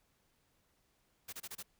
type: noise bursts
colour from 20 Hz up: white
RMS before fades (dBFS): -45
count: 5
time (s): 1.28-1.628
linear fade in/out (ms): 10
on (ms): 48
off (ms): 27
effects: pink hiss -75 dBFS RMS until 1.79 s